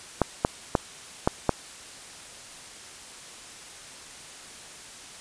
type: clicks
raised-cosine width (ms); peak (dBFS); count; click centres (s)
1; -5; 5; 0.217 / 0.449 / 0.752 / 1.275 / 1.493
effects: white hiss -44 dBFS RMS until 5.2 s + resampled to 22050 Hz